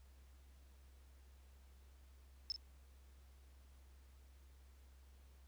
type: tone with echo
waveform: sine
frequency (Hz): 5250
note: E8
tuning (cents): -8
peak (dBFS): -37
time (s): 2.5-2.52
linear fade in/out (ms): 0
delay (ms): 41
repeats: 1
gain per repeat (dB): -8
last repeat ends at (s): 2.561
effects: added 66 Hz sine -60 dBFS peak until 5.47 s + pink hiss -73 dBFS RMS until 5.47 s